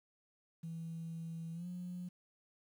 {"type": "tone with pitch glide", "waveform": "sine", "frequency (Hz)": [164.81, 178.69], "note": ["E3", "F3"], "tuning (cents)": [0, 40], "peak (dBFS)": -40, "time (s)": [0.63, 2.09], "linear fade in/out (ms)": 10, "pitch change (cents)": 140, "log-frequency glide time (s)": [1.53, 1.67], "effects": ["tanh soft clip ceiling -37 dBFS", "11-bit"]}